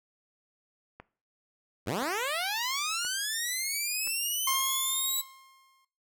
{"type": "click train", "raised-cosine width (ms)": 0.5, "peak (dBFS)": -29, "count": 4, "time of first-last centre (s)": [1, 4.074], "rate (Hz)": 0.976}
{"type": "linear sweep", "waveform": "10% pulse", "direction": "up", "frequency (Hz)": [75.2, 3951], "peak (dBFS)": -21, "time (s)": [1.86, 5.22], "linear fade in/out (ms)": 20}
{"type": "tone with exponential decay", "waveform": "sawtooth", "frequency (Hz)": 1066, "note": "C6", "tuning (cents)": 32, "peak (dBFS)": -22, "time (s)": [4.47, 5.85], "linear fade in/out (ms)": 5, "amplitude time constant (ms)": 300}
{"effects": ["noise-tail reverb RT60 0.4 s tail -18 dB re dry"]}